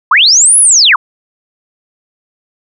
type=linear two-way sweep; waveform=sine; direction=up then down; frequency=920 to 10810 to 920 Hz; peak=-3 dBFS; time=0.11-0.96 s; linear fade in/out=5 ms; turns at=0.59 s; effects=none